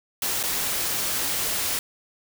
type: noise with dropouts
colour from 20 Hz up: white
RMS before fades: -26 dBFS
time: 0.22-1.79 s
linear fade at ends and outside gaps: 2 ms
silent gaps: 0.43-0.436 s
effects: none